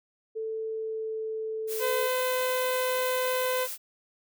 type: tone with pitch glide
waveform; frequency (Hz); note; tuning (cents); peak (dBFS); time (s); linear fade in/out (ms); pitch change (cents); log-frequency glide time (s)
sine; 442.1 to 439.6; A4 to A4; +8 to -2; -30; 0.35-2.08; 20; -10; 0.7-1.21
type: noise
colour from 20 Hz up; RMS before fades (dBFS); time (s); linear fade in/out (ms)
blue; -36; 1.67-3.78; 50
type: harmonic tone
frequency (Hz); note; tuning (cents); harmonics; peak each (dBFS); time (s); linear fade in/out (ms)
509; C5; -48; 1 / 2 / 3 / 4 / 5 / 6 / 7 / 8; -27 / -33 / -37 / -39 / -41 / -43 / -44 / -45; 1.79-3.68; 50
effects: none